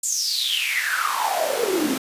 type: noise with high-pass filter sweep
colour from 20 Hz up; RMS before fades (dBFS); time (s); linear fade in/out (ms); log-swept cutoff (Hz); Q
pink; -23; 0.03-1.98; 5; 7500 to 240; 9.7
effects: resampled to 32000 Hz